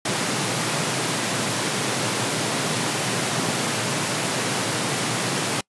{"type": "high-pass noise", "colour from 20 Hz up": "pink", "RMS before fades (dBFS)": -24, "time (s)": [0.05, 5.61], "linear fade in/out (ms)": 5, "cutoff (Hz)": 110, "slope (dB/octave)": 96, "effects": ["noise-tail reverb RT60 0.1 s tail -26 dB re dry", "resampled to 24000 Hz"]}